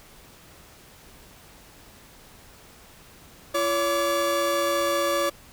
45% pulse tone cluster, 341.1 / 565 / 1165 Hz, F4 / C#5 / D6, -41 / +33 / -14 cents, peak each -30 / -24 / -27 dBFS, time 3.54-5.3 s, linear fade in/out 10 ms, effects pink hiss -50 dBFS RMS until 5.52 s

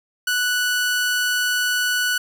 sawtooth tone, 1480 Hz, F#6, in tune, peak -15 dBFS, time 0.27-2.18 s, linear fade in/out 5 ms, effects none

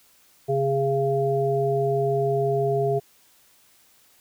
harmonic tone, 137 Hz, C#3, 20 cents flat, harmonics 1 / 3 / 5, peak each -26 / -22 / -26 dBFS, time 0.48-3 s, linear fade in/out 20 ms, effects white hiss -58 dBFS RMS until 4.2 s

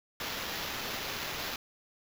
blue noise with sample-and-hold, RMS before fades -37 dBFS, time 0.2-1.56 s, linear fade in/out 2 ms, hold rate 8820 Hz, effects none

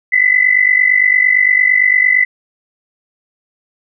sine tone pair together, 1985.2 / 2034 Hz, B6 / C7, +8 / -50 cents, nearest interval unison, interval 42 cents, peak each -11 dBFS, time 0.12-2.25 s, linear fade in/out 10 ms, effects none

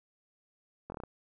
slowing click train, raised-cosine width 1 ms, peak -27 dBFS, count 6, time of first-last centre 0.9-1.036 s, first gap 21 ms, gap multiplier 1.13, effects none

